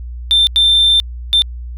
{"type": "tone bursts at uneven times", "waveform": "sine", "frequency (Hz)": 3573, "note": "A7", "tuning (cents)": 26, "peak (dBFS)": -6, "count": 3, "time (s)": [[0.31, 0.47], [0.56, 1], [1.33, 1.42]], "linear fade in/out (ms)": 0, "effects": ["tanh soft clip ceiling -5 dBFS", "added 60 Hz sine -24 dBFS peak until 1.77 s"]}